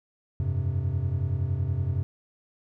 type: chord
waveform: triangle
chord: F suspended second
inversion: none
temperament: equal with one note detuned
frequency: 87.31 / 98 / 131.27 Hz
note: F2 / G2 / C3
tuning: 0 / 0 / +6 cents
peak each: -27 dBFS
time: 0.4-2.03 s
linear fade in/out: 0 ms
effects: none